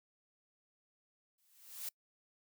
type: noise with exponential growth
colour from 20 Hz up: blue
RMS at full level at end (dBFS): -39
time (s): 1.38-1.89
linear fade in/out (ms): 5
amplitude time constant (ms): 110
effects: noise-tail reverb RT60 0.1 s tail -26 dB re dry